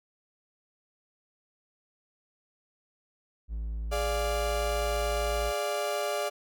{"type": "tone", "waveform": "triangle", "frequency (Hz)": 55, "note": "A1", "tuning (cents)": 0, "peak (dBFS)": -29, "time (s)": [3.48, 5.53], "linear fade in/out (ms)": 50}
{"type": "chord", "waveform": "35% pulse", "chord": "D diminished", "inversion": "second", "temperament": "equal", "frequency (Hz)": [415.3, 587.3, 698.5], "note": ["Ab4", "D5", "F5"], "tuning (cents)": [0, 0, 0], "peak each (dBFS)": [-33, -29, -33], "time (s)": [3.91, 6.3], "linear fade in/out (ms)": 20}
{"effects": []}